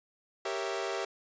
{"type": "chord", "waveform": "sawtooth", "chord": "G diminished seventh", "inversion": "none", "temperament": "equal", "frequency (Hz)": [392, 466.2, 554.4, 659.3], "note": ["G4", "Bb4", "Db5", "Fb5"], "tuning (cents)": [0, 0, 0, 0], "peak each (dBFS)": [-32, -35, -36, -34], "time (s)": [0.45, 1.05], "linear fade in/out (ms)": 5, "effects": ["resampled to 16000 Hz"]}